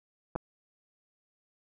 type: clicks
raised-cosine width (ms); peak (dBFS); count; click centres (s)
1; -23 / -18; 2; 0.354 / 0.36
effects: none